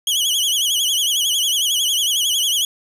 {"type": "tone with vibrato", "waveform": "sawtooth", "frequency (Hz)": 3136, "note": "G7", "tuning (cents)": 0, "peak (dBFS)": -13, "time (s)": [0.07, 2.65], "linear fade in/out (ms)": 2, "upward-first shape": "sine", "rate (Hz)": 11, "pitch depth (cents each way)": 130, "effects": ["resampled to 32000 Hz", "8-bit"]}